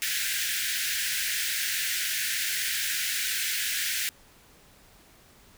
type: high-pass noise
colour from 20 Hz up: pink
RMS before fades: -29 dBFS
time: 0.02-4.09 s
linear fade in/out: 0 ms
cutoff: 1500 Hz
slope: 96 dB/octave
effects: pink hiss -56 dBFS RMS until 5.57 s